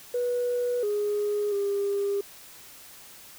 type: tone with pitch steps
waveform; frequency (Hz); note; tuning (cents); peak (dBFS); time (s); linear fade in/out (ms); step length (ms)
sine; 488.7 / 414.5 / 401.5; B4 / G#4 / G4; -18 / -3 / +41; -23; 0.14-2.21; 5; 690
effects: tanh soft clip ceiling -20 dBFS + white hiss -48 dBFS RMS until 3.38 s